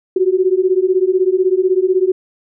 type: beating tone pair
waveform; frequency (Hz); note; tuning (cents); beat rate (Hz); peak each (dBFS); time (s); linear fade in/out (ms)
sine; 364.5 / 380.5; F#4 / F#4; -26 / +48; 16; -14; 0.16-2.12; 5
effects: none